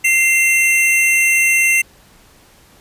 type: tone pair together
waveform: square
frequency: 2093 / 2714 Hz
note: C7 / E7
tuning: 0 / +50 cents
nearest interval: major third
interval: 450 cents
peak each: -14 / -15 dBFS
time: 0.04-1.82 s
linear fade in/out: 10 ms
effects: pink hiss -48 dBFS RMS until 2.8 s + resampled to 32000 Hz